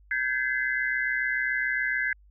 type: tone cluster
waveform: sine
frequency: 1560 / 1687 / 2044 Hz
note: G6 / G#6 / C7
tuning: -9 / +27 / -41 cents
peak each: -29 dBFS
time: 0.11-2.13 s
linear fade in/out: 2 ms
effects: added 50 Hz sine -53 dBFS peak until 2.3 s